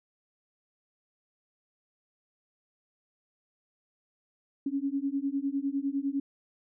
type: beating tone pair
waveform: sine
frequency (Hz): 272.5 / 282.4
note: C#4 / C#4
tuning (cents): -29 / +32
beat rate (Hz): 9.9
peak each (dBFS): -31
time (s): 4.66-6.2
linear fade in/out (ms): 5
effects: none